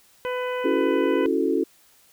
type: harmonic tone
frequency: 500 Hz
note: B4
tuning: 21 cents sharp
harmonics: 1 / 2 / 3 / 4 / 5 / 6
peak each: -26 / -32 / -36 / -38 / -40 / -42 dBFS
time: 0.25-1.26 s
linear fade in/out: 0 ms
type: chord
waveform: sine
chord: F# minor seventh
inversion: second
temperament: equal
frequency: 277.2 / 329.6 / 370 / 440 Hz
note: C#4 / E4 / F#4 / A4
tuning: 0 / 0 / 0 / 0 cents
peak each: -25 dBFS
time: 0.64-1.64 s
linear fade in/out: 10 ms
effects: white hiss -57 dBFS RMS until 2.12 s